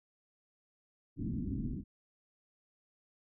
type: low-pass noise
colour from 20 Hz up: white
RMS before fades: -37 dBFS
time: 1.16-1.84 s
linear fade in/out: 50 ms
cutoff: 290 Hz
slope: 48 dB/octave
effects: none